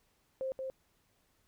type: tone with echo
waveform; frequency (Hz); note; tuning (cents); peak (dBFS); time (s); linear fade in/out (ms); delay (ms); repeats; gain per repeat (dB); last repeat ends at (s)
sine; 527; C5; +12; -33; 0.41-0.52; 0; 180; 1; -3; 0.7
effects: pink hiss -73 dBFS RMS until 1.47 s